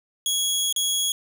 20% pulse tone with dropouts, 3331 Hz, G#7, 4 cents sharp, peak -16 dBFS, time 0.26-1.12 s, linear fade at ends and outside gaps 1 ms, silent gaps 0.726-0.762 s, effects none

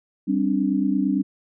sine chord, G suspended fourth, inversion none, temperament equal with one note detuned, 196 / 264.8 / 293.7 Hz, G3 / C4 / D4, 0 / +21 / 0 cents, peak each -23 dBFS, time 0.27-1.23 s, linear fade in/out 20 ms, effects none

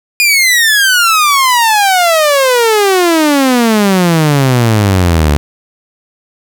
sawtooth exponential sweep, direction down, 2461 to 71 Hz, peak -3 dBFS, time 0.2-5.37 s, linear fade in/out 0 ms, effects none

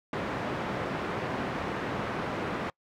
pink band-pass noise, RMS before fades -33 dBFS, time 0.13-2.7 s, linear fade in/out 2 ms, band 140 to 1800 Hz, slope 12 dB/octave, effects noise-tail reverb RT60 0.1 s tail -26 dB re dry

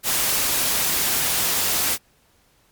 white noise, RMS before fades -21 dBFS, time 0.03-1.98 s, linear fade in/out 50 ms, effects pink hiss -60 dBFS RMS until 2.71 s + MP3 96 kbps

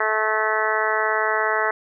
harmonic tone, 217 Hz, A3, 24 cents flat, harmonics 2 / 3 / 4 / 5 / 6 / 7 / 8 / 9, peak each -27 / -27 / -27 / -27 / -27 / -27 / -27 / -27 dBFS, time 0-1.71 s, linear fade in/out 5 ms, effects none

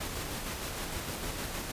pink noise with tremolo, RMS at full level -36 dBFS, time 0-1.72 s, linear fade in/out 10 ms, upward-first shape square, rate 6.5 Hz, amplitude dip 25%, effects resampled to 32000 Hz

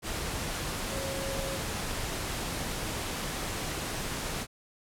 sine tone in noise, 543 Hz, C#5, 36 cents flat, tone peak -36 dBFS, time 0.9-1.61 s, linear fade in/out 50 ms, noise pink, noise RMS -34 dBFS, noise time 0.02-4.47 s, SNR -5 dB, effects low-pass 12000 Hz 12 dB/octave

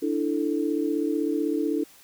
sine chord, D suspended second, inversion none, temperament equal, 293.7 / 329.6 / 440 Hz, D4 / E4 / A4, 0 / 0 / 0 cents, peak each -26 / -27 / -29 dBFS, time 0.02-1.84 s, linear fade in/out 10 ms, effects white hiss -53 dBFS RMS until 2.03 s

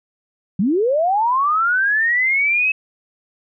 sine linear sweep, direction up, 170 to 2593 Hz, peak -14 dBFS, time 0.59-2.72 s, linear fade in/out 5 ms, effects none

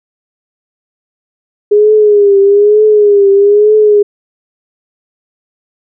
sine tone with vibrato, 411.6 Hz, G#4, 16 cents flat, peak -3 dBFS, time 1.71-4.03 s, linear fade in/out 10 ms, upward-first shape triangle, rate 1.1 Hz, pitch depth 81 cents each way, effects none

